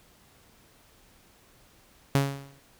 sawtooth tone with exponential decay, 138.59 Hz, C#3, in tune, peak -14 dBFS, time 2.15-2.59 s, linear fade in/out 0 ms, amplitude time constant 95 ms, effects pink hiss -59 dBFS RMS until 2.79 s

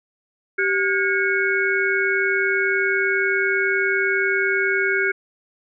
sine tone cluster, 389.1 / 1439 / 1619 / 2209 Hz, G4 / F#6 / G#6 / C#7, -13 / -49 / -45 / -7 cents, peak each -23 dBFS, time 0.58-5.12 s, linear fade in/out 10 ms, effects none

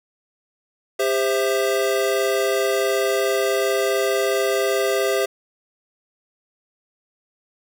square chord, C major, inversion second, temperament equal with one note detuned, 400.5 / 523.3 / 659.3 Hz, G4 / C5 / E5, +37 / 0 / 0 cents, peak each -22 / -24 / -25 dBFS, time 0.99-5.26 s, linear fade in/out 10 ms, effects none

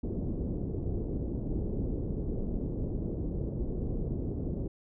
pink low-pass noise, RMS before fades -33 dBFS, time 0.03-4.68 s, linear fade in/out 5 ms, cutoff 430 Hz, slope 24 dB/octave, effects none

